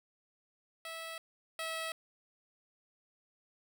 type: tone pair in turn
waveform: 10% pulse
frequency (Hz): 653 / 648.5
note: E5 / E5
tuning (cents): -17 / -28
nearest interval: unison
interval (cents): 11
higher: first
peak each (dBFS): -33 / -28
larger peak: second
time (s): 0.85-1.18 / 1.59-1.92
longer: neither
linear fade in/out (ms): 2
effects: none